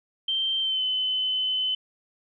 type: tone with pitch glide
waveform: sine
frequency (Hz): 3136 to 3036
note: G7 to F#7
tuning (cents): 0 to +44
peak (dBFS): -23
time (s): 0.28-1.75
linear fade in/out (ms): 5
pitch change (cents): -56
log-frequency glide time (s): 0.6-0.83
effects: none